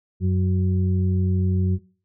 harmonic tone, 92.5 Hz, F#2, in tune, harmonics 1 / 2 / 4, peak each -19 / -23 / -32 dBFS, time 0.2-1.79 s, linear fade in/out 50 ms, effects noise-tail reverb RT60 0.4 s tail -20 dB re dry

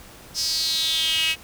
sawtooth tone with high-pass filter sweep, 320.7 Hz, E4, 48 cents flat, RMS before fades -23 dBFS, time 0.34-1.36 s, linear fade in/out 50 ms, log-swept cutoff 5300 to 2600 Hz, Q 6.4, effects pink hiss -45 dBFS RMS until 1.43 s

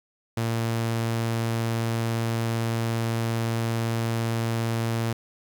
sawtooth tone, 114.7 Hz, A#2, 28 cents flat, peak -20 dBFS, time 0.37-5.13 s, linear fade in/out 5 ms, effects 9-bit

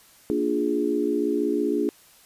sine chord, Bb dominant seventh, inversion none, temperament equal, 233.1 / 293.7 / 349.2 / 415.3 Hz, Bb3 / D4 / F4 / Ab4, 0 / 0 / 0 / 0 cents, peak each -30 / -25 / -27 / -26 dBFS, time 0.3-1.89 s, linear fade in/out 0 ms, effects white hiss -54 dBFS RMS until 2.25 s + resampled to 32000 Hz

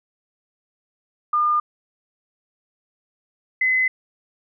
sine tone pair in turn, 1209 / 2033 Hz, D6 / B6, +50 / +50 cents, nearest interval major sixth, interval 900 cents, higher second, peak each -16 dBFS, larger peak neither, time 1.33-1.6 / 3.61-3.88 s, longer neither, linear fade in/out 5 ms, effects none

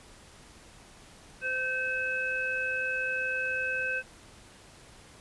harmonic tone, 516 Hz, C5, 24 cents flat, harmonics 1 / 3 / 5, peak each -38 / -30 / -33 dBFS, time 1.41-4.03 s, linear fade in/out 50 ms, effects pink hiss -53 dBFS RMS until 5.2 s + resampled to 24000 Hz

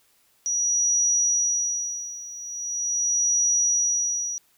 sine tone with tremolo, 5810 Hz, F#8, 32 cents flat, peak -18 dBFS, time 0.46-4.38 s, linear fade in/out 0 ms, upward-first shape sine, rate 0.41 Hz, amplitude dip 85%, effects white hiss -63 dBFS RMS until 4.57 s

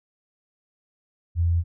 sine tone, 85 Hz, F2, 46 cents flat, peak -18 dBFS, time 1.35-1.64 s, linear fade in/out 50 ms, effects none

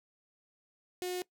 sawtooth tone with notch filter, 361.9 Hz, F#4, 38 cents flat, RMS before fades -36 dBFS, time 1.02-1.22 s, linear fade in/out 0 ms, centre 1200 Hz, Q 0.75, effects noise-tail reverb RT60 0.1 s tail -20 dB re dry

